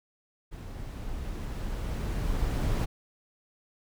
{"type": "noise with level ramp", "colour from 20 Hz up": "brown", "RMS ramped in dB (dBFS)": [-40, -26], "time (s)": [0.51, 2.86], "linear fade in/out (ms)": 20, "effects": []}